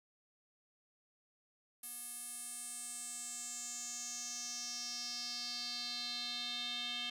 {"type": "tone with band-pass filter sweep", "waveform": "square", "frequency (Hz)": 241.9, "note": "B3", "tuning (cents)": -36, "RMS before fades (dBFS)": -43, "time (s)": [1.83, 7.1], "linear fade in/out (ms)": 5, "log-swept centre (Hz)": [11000, 3300], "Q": 5.4, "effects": []}